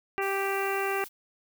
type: harmonic tone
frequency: 392 Hz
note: G4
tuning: in tune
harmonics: 1 / 2 / 3 / 4 / 5 / 6 / 7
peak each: -30 / -33 / -35 / -36 / -37 / -38 / -38 dBFS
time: 0.18-1.04 s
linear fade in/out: 0 ms
type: noise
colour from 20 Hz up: blue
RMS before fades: -44 dBFS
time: 0.21-1.09 s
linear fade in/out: 20 ms
effects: none